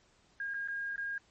sine tone with dropouts, 1623 Hz, G#6, 40 cents flat, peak -34 dBFS, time 0.4-1.18 s, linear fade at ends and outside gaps 2 ms, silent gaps 0.538-0.542 / 0.676-0.684 / 0.96-0.979 s, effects pink hiss -67 dBFS RMS until 1.3 s + MP3 32 kbps

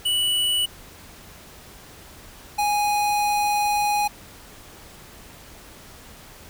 square tone pair in turn, 2952 / 828.4 Hz, F#7 / G#5, -5 / -5 cents, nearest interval octave + minor seventh, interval 2200 cents, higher first, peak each -20 dBFS, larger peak neither, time 0.05-0.66 / 2.58-4.08 s, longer second, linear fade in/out 10 ms, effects added 78 Hz sine -55 dBFS peak until 6.49 s + pink hiss -45 dBFS RMS until 6.49 s

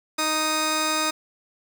10% pulse tone pair together, 311.1 / 1244.4 Hz, D#4 / D#6, 0 / 0 cents, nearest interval 2 octaves, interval 2400 cents, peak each -17 dBFS, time 0.18-1.11 s, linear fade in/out 10 ms, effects none

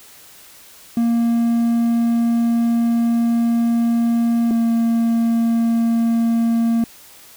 triangle tone pair in turn, 233.1 / 230.4 Hz, A#3 / A#3, 0 / -20 cents, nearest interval unison, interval 20 cents, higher first, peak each -12 dBFS, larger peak neither, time 0.97-4.51 / 4.51-6.84 s, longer first, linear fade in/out 2 ms, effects white hiss -44 dBFS RMS until 7.36 s

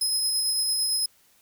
25% pulse tone with tremolo, 5110 Hz, D#8, 45 cents sharp, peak -17 dBFS, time 0.01-1.06 s, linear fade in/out 5 ms, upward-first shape sine, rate 8.9 Hz, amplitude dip 25%, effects white hiss -61 dBFS RMS until 1.41 s

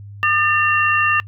sine tone cluster, 1212 / 1789 / 2745 Hz, D#6 / A6 / F7, -46 / +28 / -31 cents, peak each -18 dBFS, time 0.23-1.2 s, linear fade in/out 0 ms, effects noise-tail reverb RT60 0.1 s tail -24 dB re dry + added 101 Hz sine -33 dBFS peak until 1.27 s

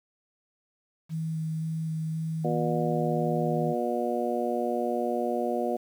sine tone with vibrato, 159.7 Hz, D#3, 45 cents sharp, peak -28 dBFS, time 1.09-3.75 s, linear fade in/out 50 ms, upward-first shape square, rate 1.9 Hz, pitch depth 9 cents each way
harmonic tone, 120 Hz, B2, 49 cents flat, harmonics 2 / 3 / 4 / 5 / 6, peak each -32 / -32 / -32 / -32 / -32 dBFS, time 2.44-5.77 s, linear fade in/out 10 ms
effects 9-bit

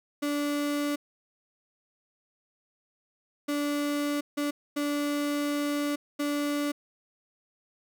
35% pulse tone bursts at uneven times, 290.4 Hz, D4, 19 cents flat, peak -25 dBFS, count 5, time 0.22-0.96 / 3.48-4.21 / 4.37-4.51 / 4.76-5.96 / 6.19-6.72 s, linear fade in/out 10 ms, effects none

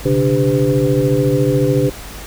sine tone cluster, 128.9 / 142.8 / 293.2 / 397.3 / 505 Hz, C3 / D3 / D4 / G4 / B4, -26 / -48 / -3 / +23 / +39 cents, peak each -18 dBFS, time 0.05-1.9 s, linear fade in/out 10 ms, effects added 50 Hz sine -33 dBFS peak until 2.26 s + pink hiss -33 dBFS RMS until 2.26 s

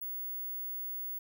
sine tone, 15700 Hz, B9, 11 cents flat, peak -36 dBFS, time 0.01-1.19 s, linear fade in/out 10 ms, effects none

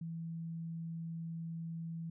sine tone, 165.1 Hz, E3, 3 cents sharp, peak -39 dBFS, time 0.01-2.1 s, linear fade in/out 5 ms, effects none

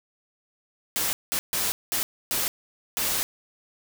white noise bursts at uneven times, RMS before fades -26 dBFS, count 6, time 0.96-1.13 / 1.32-1.39 / 1.53-1.72 / 1.92-2.03 / 2.31-2.48 / 2.97-3.23 s, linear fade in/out 0 ms, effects none

